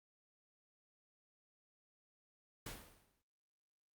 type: noise with exponential decay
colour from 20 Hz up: pink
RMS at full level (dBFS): -45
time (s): 2.66-3.22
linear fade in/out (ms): 5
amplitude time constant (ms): 120
effects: Opus 48 kbps